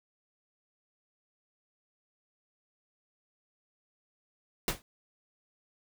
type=noise with exponential decay; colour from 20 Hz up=pink; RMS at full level=-25 dBFS; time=4.68-4.82 s; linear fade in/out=1 ms; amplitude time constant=29 ms; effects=none